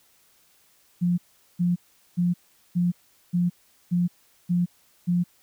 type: tone bursts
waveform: sine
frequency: 175.8 Hz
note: F3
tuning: 12 cents sharp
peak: -19 dBFS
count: 8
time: 1.01-5.24 s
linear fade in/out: 20 ms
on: 170 ms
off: 410 ms
effects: white hiss -61 dBFS RMS until 5.42 s